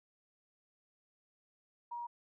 sine tone, 951 Hz, A#5, 34 cents sharp, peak -39 dBFS, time 1.91-2.07 s, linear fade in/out 10 ms, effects none

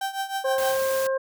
35% pulse tone with tremolo, 780 Hz, G5, 9 cents flat, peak -22 dBFS, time 0.01-0.77 s, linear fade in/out 5 ms, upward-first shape triangle, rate 6.4 Hz, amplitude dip 85%
harmonic tone, 532 Hz, C5, 29 cents sharp, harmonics 1 / 2 / 3, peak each -22 / -33 / -34 dBFS, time 0.44-1.18 s, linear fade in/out 10 ms
white noise, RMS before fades -34 dBFS, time 0.58-1.07 s, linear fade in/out 2 ms
effects none

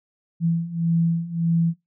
sine beating tone pair, 166 / 167.7 Hz, E3 / E3, +12 / +30 cents, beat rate 1.7 Hz, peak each -24 / -21 dBFS, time 0.4-1.74 s, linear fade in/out 50 ms, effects noise-tail reverb RT60 0.2 s tail -19 dB re dry

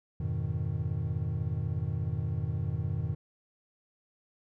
triangle chord, F half-diminished seventh, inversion none, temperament equal, 87.31 / 103.83 / 123.47 / 155.56 Hz, F2 / Ab2 / Cb3 / Eb3, 0 / 0 / 0 / 0 cents, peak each -33 dBFS, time 0.2-3.15 s, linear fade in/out 5 ms, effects none

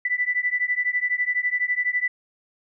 sine beating tone pair, 1975.5 / 1987.5 Hz, B6 / B6, 0 / +10 cents, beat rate 12 Hz, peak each -24 dBFS, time 0.05-2.08 s, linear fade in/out 5 ms, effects none

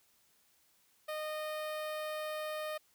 sawtooth tone with notch filter, 615 Hz, D#5, 20 cents flat, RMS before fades -39 dBFS, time 1.08-2.78 s, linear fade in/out 10 ms, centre 6700 Hz, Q 1.2, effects white hiss -70 dBFS RMS until 2.94 s

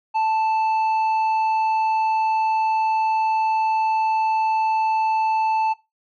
sine tone with tanh clipping, 880 Hz, A5, in tune, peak -19 dBFS, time 0.14-5.74 s, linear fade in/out 20 ms, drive 6 dB, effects noise-tail reverb RT60 0.2 s tail -17 dB re dry

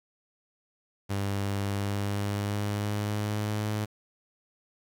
sawtooth tone with pitch glide, 99.6 to 106.13 Hz, G2 to G#2, +28 to +38 cents, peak -24 dBFS, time 1.09-3.86 s, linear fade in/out 20 ms, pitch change +110 cents, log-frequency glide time 1.62-3.63 s, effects 9-bit

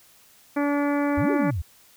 harmonic tone, 287.7 Hz, D4, 36 cents flat, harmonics 1 / 2 / 3 / 4 / 5 / 6 / 7 / 8, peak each -22 / -28 / -32 / -34 / -36 / -38 / -39 / -40 dBFS, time 0.56-1.51 s, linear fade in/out 10 ms
sine exponential two-way sweep, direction up then down, 69.2 to 440.5 to 69.2 Hz, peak -24 dBFS, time 1.17-1.62 s, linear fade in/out 10 ms, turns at 1.31 s
effects white hiss -55 dBFS RMS until 1.96 s

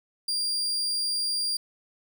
35% pulse tone, 4776 Hz, D8, 28 cents sharp, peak -24 dBFS, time 0.28-1.57 s, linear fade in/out 5 ms, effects none

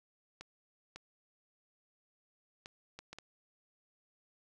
clicks, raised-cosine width 0.2 ms, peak -29 dBFS, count 6, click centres 0.41 / 0.96 / 2.659 / 2.99 / 3.13 / 3.186 s, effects none

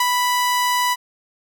sawtooth tone with ADSR envelope, 987.8 Hz, B5, in tune, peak -11 dBFS, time 0-0.96 s, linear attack 4 ms, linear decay 35 ms, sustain -2 dB, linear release 35 ms, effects none

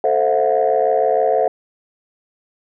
sine chord, F# half-diminished seventh, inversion first, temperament equal with one note detuned, 440 / 523.3 / 659.3 / 725.6 Hz, A4 / C5 / E5 / F#5, 0 / 0 / 0 / -34 cents, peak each -18 dBFS, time 0.04-1.48 s, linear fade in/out 2 ms, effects tanh soft clip ceiling -6 dBFS

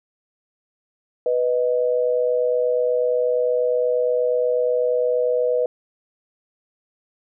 sine tone pair together, 493.9 / 622.3 Hz, B4 / D#5, 0 / 0 cents, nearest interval major third, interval 400 cents, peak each -18 / -23 dBFS, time 1.26-5.66 s, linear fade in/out 2 ms, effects none

